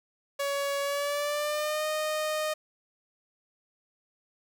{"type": "tone with pitch glide", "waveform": "sawtooth", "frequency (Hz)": [562, 616.4], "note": ["C#5", "D#5"], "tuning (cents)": [24, -16], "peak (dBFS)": -24, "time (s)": [0.39, 2.54], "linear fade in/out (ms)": 10, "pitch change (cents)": 160, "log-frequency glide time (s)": [0.82, 1.86], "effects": []}